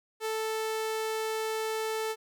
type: tone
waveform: sawtooth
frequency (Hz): 440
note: A4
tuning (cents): 0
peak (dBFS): -26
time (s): 0.2-2.16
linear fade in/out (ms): 50
effects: none